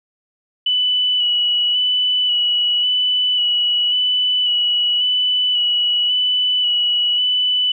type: tone with vibrato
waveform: sine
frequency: 2960 Hz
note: F#7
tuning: in tune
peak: -14 dBFS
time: 0.66-7.72 s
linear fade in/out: 5 ms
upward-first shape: square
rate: 0.92 Hz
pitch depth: 16 cents each way
effects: none